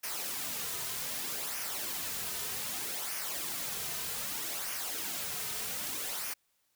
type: noise with flanger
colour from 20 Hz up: white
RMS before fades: -37 dBFS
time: 0.03-6.34 s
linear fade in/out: 10 ms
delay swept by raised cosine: 0.25 to 3.65 ms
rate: 0.64 Hz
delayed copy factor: -0.55
effects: white hiss -75 dBFS RMS until 6.75 s